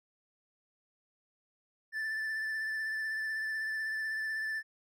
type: tone with vibrato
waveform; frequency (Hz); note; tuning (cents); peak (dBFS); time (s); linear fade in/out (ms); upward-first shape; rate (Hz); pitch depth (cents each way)
triangle; 1760; A6; 0; -31; 1.92-4.63; 50; sine; 16; 20
effects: none